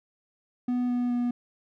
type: tone with pitch steps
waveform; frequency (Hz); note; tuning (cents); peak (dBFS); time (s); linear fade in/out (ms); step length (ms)
triangle; 246.9 / 244.8 / 242.7; B3 / B3 / B3; 0 / -15 / -30; -22; 0.68-1.31; 5; 210
effects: none